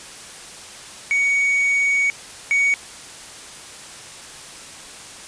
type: tone pair in turn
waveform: triangle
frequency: 2241 / 2241 Hz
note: C#7 / C#7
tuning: +18 / +18 cents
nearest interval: unison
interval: 0 cents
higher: neither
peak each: -14 / -13 dBFS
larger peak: second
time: 1.11-2.1 / 2.51-2.74 s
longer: first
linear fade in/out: 0 ms
effects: white hiss -38 dBFS RMS until 5.27 s + resampled to 22050 Hz